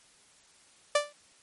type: tone with exponential decay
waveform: sawtooth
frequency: 587.3 Hz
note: D5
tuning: in tune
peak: -15 dBFS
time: 0.95-1.13 s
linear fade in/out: 5 ms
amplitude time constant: 38 ms
effects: white hiss -60 dBFS RMS until 1.42 s + MP3 48 kbps